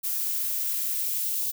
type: noise with high-pass filter sweep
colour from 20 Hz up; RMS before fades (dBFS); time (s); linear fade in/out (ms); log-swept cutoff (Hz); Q
violet; -28; 0.03-1.52; 20; 610 to 3500; 1.1
effects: none